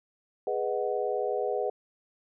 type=chord; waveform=sine; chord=G# minor seventh; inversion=none; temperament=equal; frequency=415.3 / 493.9 / 622.3 / 740 Hz; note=G#4 / B4 / D#5 / F#5; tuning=0 / 0 / 0 / 0 cents; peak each=-31 / -31 / -34 / -34 dBFS; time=0.47-1.7 s; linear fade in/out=2 ms; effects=none